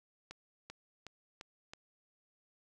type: accelerating click train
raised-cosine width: 0.2 ms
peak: -29 dBFS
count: 5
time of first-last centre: 0.31-1.735 s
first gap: 390 ms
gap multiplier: 0.94
effects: none